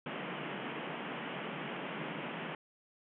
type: band-pass noise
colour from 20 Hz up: pink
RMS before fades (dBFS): -41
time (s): 0.06-2.55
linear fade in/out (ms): 2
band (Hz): 140 to 3200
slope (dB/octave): 96
effects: none